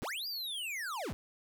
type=linear two-way sweep; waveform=square; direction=up then down; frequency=36.71 to 4900 to 36.71 Hz; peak=-37 dBFS; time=0.02-1.13 s; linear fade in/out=0 ms; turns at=0.27 s; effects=none